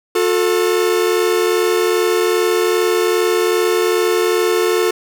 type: tone pair together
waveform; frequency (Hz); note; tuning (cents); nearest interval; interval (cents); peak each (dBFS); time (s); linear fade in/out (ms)
45% pulse; 359.8 / 442.3; F#4 / A4; -48 / +9; major third; 357; -16; 0.15-4.91; 5
effects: none